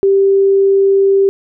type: tone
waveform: sine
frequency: 392 Hz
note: G4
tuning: in tune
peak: -7 dBFS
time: 0.03-1.29 s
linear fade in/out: 0 ms
effects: none